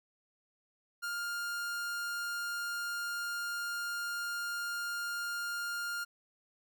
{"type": "tone", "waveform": "45% pulse", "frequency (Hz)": 1407, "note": "F6", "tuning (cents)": 12, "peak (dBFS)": -35, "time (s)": [1.02, 6.05], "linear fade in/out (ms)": 20, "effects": []}